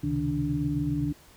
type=tone cluster; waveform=sine; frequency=69.9 / 128.1 / 136.1 / 155 / 291.4 Hz; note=C#2 / C3 / C#3 / D#3 / D4; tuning=+15 / -36 / -31 / -6 / -13 cents; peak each=-36 / -37 / -33 / -30 / -28 dBFS; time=0.03-1.13 s; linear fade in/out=10 ms; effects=pink hiss -55 dBFS RMS until 1.36 s